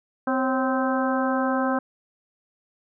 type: harmonic tone with a mistuned harmonic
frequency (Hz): 259.2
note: C4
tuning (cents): -16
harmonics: 1 / 2 / 3 / 4 / 5 / 6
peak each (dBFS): -24 / -27 / -29 / -30 / -31 / -32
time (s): 0.27-1.79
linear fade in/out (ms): 5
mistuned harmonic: 2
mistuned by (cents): +65
effects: none